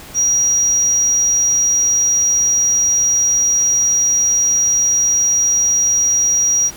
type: tone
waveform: triangle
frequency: 5740 Hz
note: F8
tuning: 47 cents sharp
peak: -9 dBFS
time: 0.14-6.71 s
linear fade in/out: 50 ms
effects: tanh soft clip ceiling -8 dBFS + pink hiss -36 dBFS RMS until 6.76 s